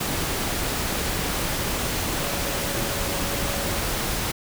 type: tone in noise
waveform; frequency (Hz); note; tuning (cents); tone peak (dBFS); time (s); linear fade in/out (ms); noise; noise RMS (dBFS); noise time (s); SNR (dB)
sine; 561; C#5; +21; -35; 2.19-3.79; 10; pink; -26; 0-4.32; -12
effects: none